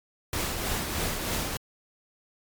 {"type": "noise with tremolo", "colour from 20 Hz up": "pink", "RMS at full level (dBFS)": -28, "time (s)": [0.33, 1.57], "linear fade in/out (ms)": 2, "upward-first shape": "triangle", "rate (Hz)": 3.2, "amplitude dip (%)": 45, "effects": ["MP3 96 kbps"]}